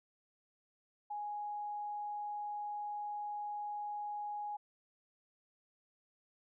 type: tone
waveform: sine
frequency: 830.6 Hz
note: G#5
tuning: in tune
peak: -38 dBFS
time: 1.1-4.57 s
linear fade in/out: 10 ms
effects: none